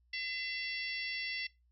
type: harmonic tone with a mistuned harmonic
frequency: 676 Hz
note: E5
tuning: 43 cents sharp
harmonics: 3 / 4 / 5 / 6 / 7 / 8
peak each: -39 / -43 / -46 / -52 / -44 / -49 dBFS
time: 0.13-1.47 s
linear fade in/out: 5 ms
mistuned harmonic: 7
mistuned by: -60 cents
effects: noise-tail reverb RT60 0.2 s tail -18 dB re dry + added 60 Hz sine -67 dBFS peak until 1.71 s